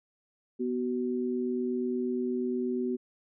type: tone pair together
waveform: sine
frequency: 246.9 / 375.3 Hz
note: B3 / F#4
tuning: 0 / +25 cents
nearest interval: perfect fifth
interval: 725 cents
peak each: -30 / -31 dBFS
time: 0.59-2.97 s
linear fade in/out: 20 ms
effects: none